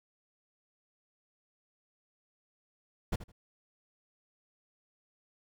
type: noise with echo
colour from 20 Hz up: brown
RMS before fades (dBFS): -29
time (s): 3.12-3.16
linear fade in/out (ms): 10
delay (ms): 80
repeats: 2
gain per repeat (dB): -14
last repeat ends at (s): 3.32
effects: none